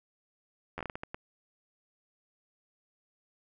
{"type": "slowing click train", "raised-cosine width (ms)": 0.5, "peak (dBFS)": -22, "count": 9, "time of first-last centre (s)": [0.78, 1.145], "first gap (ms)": 11, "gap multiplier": 1.39, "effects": []}